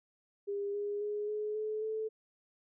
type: tone with pitch steps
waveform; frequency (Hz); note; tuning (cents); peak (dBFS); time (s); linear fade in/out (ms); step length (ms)
sine; 403.3 / 409.9 / 416.6 / 423.4 / 430.3 / 437.3; G4 / G#4 / G#4 / G#4 / A4 / A4; +49 / -23 / +5 / +33 / -39 / -11; -33; 0.47-2.09; 20; 270
effects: none